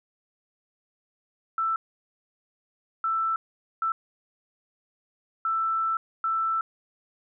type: tone bursts at uneven times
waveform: sine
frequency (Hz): 1327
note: E6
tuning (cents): +11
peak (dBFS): -23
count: 5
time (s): 1.58-1.76 / 3.04-3.36 / 3.82-3.92 / 5.45-5.97 / 6.24-6.61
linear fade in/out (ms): 2
effects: none